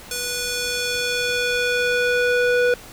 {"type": "tone with band-pass filter sweep", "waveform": "square", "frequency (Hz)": 490.2, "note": "B4", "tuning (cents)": -13, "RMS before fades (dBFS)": -21, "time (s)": [0.11, 2.74], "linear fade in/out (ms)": 2, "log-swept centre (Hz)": [8100, 1000], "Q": 0.76, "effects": ["pink hiss -41 dBFS RMS until 2.92 s"]}